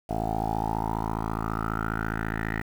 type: tone with low-pass filter sweep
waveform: 10% pulse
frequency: 54.7 Hz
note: A1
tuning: 9 cents flat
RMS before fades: -29 dBFS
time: 0.09-2.62 s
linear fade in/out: 10 ms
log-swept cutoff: 680 to 1900 Hz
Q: 6.8
effects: 8-bit